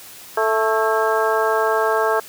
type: harmonic tone with a mistuned harmonic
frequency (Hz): 220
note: A3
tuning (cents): 0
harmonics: 2 / 3 / 4 / 5 / 6 / 7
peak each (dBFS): -20 / -22 / -23 / -24 / -25 / -25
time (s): 0.37-2.2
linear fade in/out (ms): 5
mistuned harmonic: 7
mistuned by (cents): +75
effects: white hiss -40 dBFS RMS until 2.28 s + high-pass 60 Hz 12 dB/octave